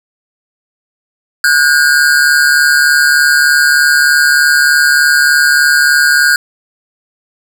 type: tone pair together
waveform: square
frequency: 1456.7 / 1600 Hz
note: F#6 / G6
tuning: -27 / +35 cents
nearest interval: major second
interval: 162 cents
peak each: -10 dBFS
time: 1.44-6.36 s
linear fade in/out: 2 ms
effects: none